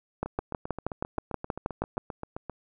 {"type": "two click trains", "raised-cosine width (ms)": 1, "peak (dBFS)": [-14, -21], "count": [12, 18], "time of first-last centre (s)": [[0.23, 1.979], [0.26, 2.497]], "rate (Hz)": [6.29, 7.6], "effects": []}